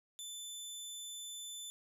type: tone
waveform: 20% pulse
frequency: 3520 Hz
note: A7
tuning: in tune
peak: -38 dBFS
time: 0.19-1.7 s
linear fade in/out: 0 ms
effects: none